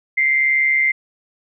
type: tone with amplitude modulation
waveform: sine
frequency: 2089 Hz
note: C7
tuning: 3 cents flat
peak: -11 dBFS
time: 0.17-0.92 s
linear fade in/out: 10 ms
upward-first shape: sine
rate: 141 Hz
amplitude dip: 50%
effects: none